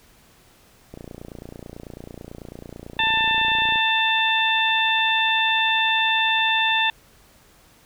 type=click train; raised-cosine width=2 ms; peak=-23 dBFS; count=83; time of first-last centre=0.94-3.758 s; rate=29.1 Hz
type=harmonic tone; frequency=890 Hz; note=A5; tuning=20 cents sharp; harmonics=1 / 2 / 3 / 4; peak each=-23 / -23 / -23 / -23 dBFS; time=2.99-6.9 s; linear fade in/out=2 ms
effects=pink hiss -54 dBFS RMS until 7.85 s